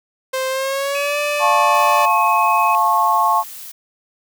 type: tone with pitch glide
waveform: sawtooth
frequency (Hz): 523.3 to 587.4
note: C5 to D5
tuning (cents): 0 to 0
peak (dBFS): -15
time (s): 0.33-2.06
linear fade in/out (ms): 10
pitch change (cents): +200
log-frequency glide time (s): 0.49-1.19
type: tone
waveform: sine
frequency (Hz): 2541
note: D#7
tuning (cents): +36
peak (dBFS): -23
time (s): 0.95-2.75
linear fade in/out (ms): 0
type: chord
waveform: sine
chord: F augmented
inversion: none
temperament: just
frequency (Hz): 698.5 / 873.1 / 1091.3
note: F5 / A5 / C#6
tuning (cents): 0 / -14 / -27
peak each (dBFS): -20 / -17 / -15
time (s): 1.39-3.44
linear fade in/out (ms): 50
type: noise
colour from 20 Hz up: blue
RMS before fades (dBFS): -34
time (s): 1.74-3.72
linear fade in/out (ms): 10
effects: none